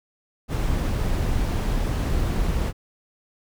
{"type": "noise", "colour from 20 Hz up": "brown", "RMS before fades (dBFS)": -23, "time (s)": [0.48, 2.73], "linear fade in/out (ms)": 50, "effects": []}